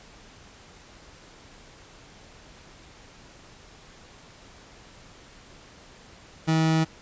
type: tone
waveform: 30% pulse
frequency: 160 Hz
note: D#3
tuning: 49 cents sharp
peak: -17 dBFS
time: 6.47-6.85 s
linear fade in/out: 20 ms
effects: pink hiss -50 dBFS RMS until 7.01 s + resampled to 16000 Hz